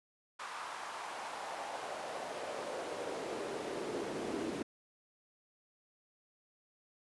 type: noise with high-pass filter sweep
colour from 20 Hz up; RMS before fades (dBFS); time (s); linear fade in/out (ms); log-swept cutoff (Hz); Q
brown; -41; 0.39-4.63; 10; 1100 to 300; 2.1
effects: resampled to 24000 Hz